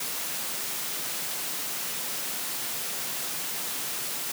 white high-pass noise, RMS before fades -32 dBFS, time 0-4.32 s, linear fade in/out 5 ms, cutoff 120 Hz, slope 48 dB/octave, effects none

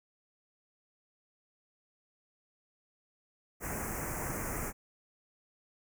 pink band-stop noise, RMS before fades -37 dBFS, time 3.6-4.73 s, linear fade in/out 50 ms, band 2300 to 6100 Hz, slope 48 dB/octave, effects none

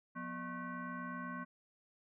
sine tone with frequency modulation, 670 Hz, E5, 28 cents sharp, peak -40 dBFS, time 0.15-1.45 s, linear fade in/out 20 ms, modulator 424 Hz, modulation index 2.3, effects none

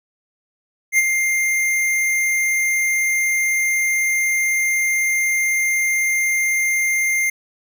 square tone with ADSR envelope, 2106 Hz, C7, 11 cents sharp, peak -11 dBFS, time 0.92-7.3 s, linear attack 62 ms, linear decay 32 ms, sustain -6 dB, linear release 6 ms, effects none

